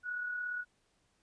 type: tone with amplitude modulation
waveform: sine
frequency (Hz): 1465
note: F#6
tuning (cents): -18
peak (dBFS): -33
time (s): 0.03-0.65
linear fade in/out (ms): 50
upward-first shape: sine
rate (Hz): 37.3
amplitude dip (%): 40
effects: pink hiss -74 dBFS RMS until 1.22 s + resampled to 22050 Hz